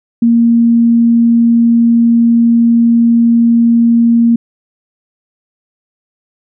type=tone; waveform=sine; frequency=233.1 Hz; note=A#3; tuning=in tune; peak=-5 dBFS; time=0.22-4.36 s; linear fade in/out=5 ms; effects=none